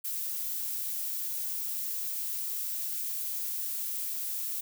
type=noise; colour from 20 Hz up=violet; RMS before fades=-34 dBFS; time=0.04-4.61 s; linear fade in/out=10 ms; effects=none